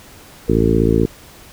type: harmonic tone with a mistuned harmonic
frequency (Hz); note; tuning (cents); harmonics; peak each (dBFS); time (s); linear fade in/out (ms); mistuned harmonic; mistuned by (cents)
56; A1; +31; 1 / 2 / 3 / 4 / 5 / 6 / 7 / 8; -20 / -20 / -20 / -20 / -20 / -20 / -20 / -20; 0.48-1.06; 10; 1; +64
effects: pink hiss -42 dBFS RMS until 1.52 s